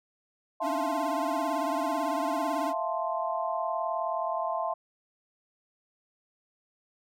sine chord, F major seventh, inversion third, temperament equal, 659.3 / 698.5 / 880 / 1046.5 Hz, E5 / F5 / A5 / C6, 0 / 0 / 0 / 0 cents, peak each -32 / -34 / -35 / -33 dBFS, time 0.6-4.74 s, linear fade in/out 10 ms
square tone with vibrato, 291.2 Hz, D4, 15 cents flat, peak -33 dBFS, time 0.61-2.74 s, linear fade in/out 50 ms, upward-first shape sine, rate 18 Hz, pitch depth 110 cents each way
effects none

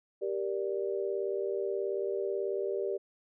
sine chord, G minor, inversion none, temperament just, 392 / 470.4 / 588 Hz, G4 / Bb4 / D5, 0 / +16 / +2 cents, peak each -32 / -36 / -37 dBFS, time 0.21-2.98 s, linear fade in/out 20 ms, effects none

